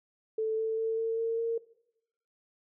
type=tone with pitch steps; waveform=sine; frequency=440 / 443.8 / 447.7 / 451.6 / 455.5 / 459.5 Hz; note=A4 / A4 / A4 / A4 / A#4 / A#4; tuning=0 / +15 / +30 / +45 / -40 / -25 cents; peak=-27 dBFS; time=0.38-1.58 s; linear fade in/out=5 ms; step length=200 ms; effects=noise-tail reverb RT60 0.8 s tail -19 dB re dry